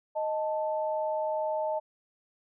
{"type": "tone pair together", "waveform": "sine", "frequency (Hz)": [622.3, 880.1], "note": ["D#5", "A5"], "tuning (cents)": [0, 0], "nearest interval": "tritone", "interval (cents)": 600, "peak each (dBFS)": [-29, -32], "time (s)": [0.15, 1.8], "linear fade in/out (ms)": 20, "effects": []}